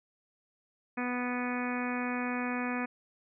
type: harmonic tone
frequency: 246.9 Hz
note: B3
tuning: in tune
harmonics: 1 / 2 / 3 / 4 / 5 / 6 / 7 / 8 / 9 / 10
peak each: -33 / -41 / -41 / -42 / -42 / -44 / -41 / -47 / -43 / -43 dBFS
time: 0.97-2.86 s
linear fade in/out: 10 ms
effects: none